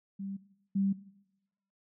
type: tone pair in turn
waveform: sine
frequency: 196 / 196 Hz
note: G3 / G3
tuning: 0 / 0 cents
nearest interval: unison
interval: 0 cents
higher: neither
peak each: -36 / -26 dBFS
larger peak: second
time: 0.19-0.37 / 0.75-0.93 s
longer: neither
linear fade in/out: 10 ms
effects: noise-tail reverb RT60 0.9 s tail -18 dB re dry